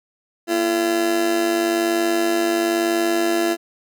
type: tone with amplitude modulation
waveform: 30% pulse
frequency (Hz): 339.3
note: F4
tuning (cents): -50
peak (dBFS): -12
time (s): 0.47-3.57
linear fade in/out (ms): 50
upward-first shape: sine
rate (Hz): 101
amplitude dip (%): 60
effects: none